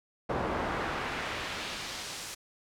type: noise with band-pass filter sweep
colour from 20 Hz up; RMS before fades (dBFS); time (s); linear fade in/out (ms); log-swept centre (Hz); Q
brown; -35; 0.29-2.35; 10; 740 to 7600; 0.85
effects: none